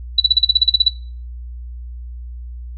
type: tone bursts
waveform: sine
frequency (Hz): 3951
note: B7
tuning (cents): 0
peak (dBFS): -7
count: 12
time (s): 0.18-0.884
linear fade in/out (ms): 5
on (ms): 22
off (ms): 40
effects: noise-tail reverb RT60 0.4 s tail -18 dB re dry + added 60 Hz sine -28 dBFS peak until 2.77 s